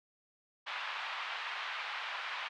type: band-pass noise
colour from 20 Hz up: pink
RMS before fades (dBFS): -40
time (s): 0.66-2.49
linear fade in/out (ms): 20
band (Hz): 910 to 3400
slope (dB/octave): 24
effects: none